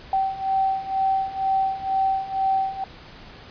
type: beating tone pair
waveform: sine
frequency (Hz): 770 / 772.1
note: G5 / G5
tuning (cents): -31 / -26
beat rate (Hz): 2.1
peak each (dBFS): -25 / -22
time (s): 0.13-2.84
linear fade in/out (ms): 2
effects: pink hiss -44 dBFS RMS until 3.5 s + resampled to 11025 Hz